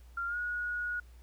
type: tone with pitch glide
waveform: sine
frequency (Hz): 1387 to 1451.8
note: F6 to F#6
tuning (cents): -12 to -33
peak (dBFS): -32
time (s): 0.17-1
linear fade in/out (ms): 5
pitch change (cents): +79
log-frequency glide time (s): 0.27-0.37
effects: added 60 Hz sine -51 dBFS peak until 1.22 s + pink hiss -66 dBFS RMS until 1.22 s